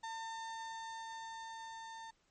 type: tone with level ramp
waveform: 35% pulse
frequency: 902 Hz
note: A5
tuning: 43 cents sharp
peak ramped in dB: -39 to -45 dBFS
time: 0.03-2.11 s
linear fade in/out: 10 ms
effects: pink hiss -75 dBFS RMS until 2.3 s + MP3 32 kbps